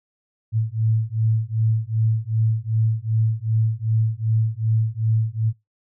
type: beating tone pair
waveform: sine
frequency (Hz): 109.8 / 112.4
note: A2 / A2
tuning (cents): -3 / +37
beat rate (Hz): 2.6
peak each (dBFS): -21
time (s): 0.52-5.53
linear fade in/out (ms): 50
effects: noise-tail reverb RT60 0.2 s tail -23 dB re dry